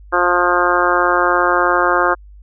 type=harmonic tone; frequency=177 Hz; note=F3; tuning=23 cents sharp; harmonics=2 / 3 / 4 / 5 / 6 / 7 / 8 / 9; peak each=-20 / -20 / -21 / -22 / -19 / -18 / -20 / -21 dBFS; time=0.12-2.15 s; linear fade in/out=20 ms; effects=added 50 Hz sine -37 dBFS peak until 2.42 s